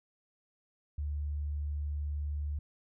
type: tone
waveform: sine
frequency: 73.42 Hz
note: D2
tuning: in tune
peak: -32 dBFS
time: 0.98-2.59 s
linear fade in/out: 5 ms
effects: none